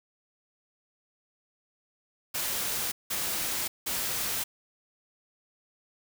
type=noise bursts; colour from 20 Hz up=white; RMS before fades=-31 dBFS; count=3; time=2.34-4.44 s; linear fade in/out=10 ms; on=580 ms; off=180 ms; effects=none